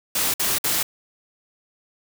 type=noise bursts; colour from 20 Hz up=white; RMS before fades=-22 dBFS; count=3; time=0.15-0.83 s; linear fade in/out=5 ms; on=190 ms; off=55 ms; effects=none